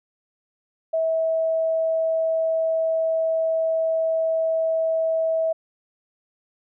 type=tone; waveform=sine; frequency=648 Hz; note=E5; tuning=30 cents flat; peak=-19 dBFS; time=0.93-5.53 s; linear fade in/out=10 ms; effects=none